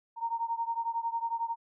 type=beating tone pair; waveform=sine; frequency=920 / 931 Hz; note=A#5 / A#5; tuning=-23 / -2 cents; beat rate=11 Hz; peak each=-32 / -34 dBFS; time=0.16-1.56 s; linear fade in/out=50 ms; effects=none